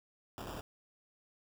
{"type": "noise with sample-and-hold", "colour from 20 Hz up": "pink", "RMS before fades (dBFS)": -44, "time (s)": [0.38, 0.61], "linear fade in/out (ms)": 0, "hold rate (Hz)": 2100, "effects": []}